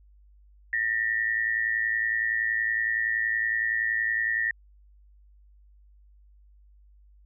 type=tone pair together; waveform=sine; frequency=1800 / 1910.7 Hz; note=A6 / A#6; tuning=+39 / +42 cents; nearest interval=minor second; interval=103 cents; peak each=-26 / -27 dBFS; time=0.73-4.51 s; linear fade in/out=2 ms; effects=added 50 Hz sine -53 dBFS peak until 7.25 s